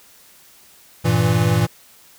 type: chord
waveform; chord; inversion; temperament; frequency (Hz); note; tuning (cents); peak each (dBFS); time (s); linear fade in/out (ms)
square; E diminished; first; equal; 98 / 116.54 / 164.81; G2 / Bb2 / E3; 0 / 0 / 0; -22 / -18 / -20; 1.04-1.67; 20
effects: white hiss -49 dBFS RMS until 2.18 s